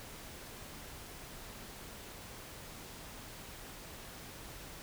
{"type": "silence", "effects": ["pink hiss -49 dBFS RMS until 4.82 s"]}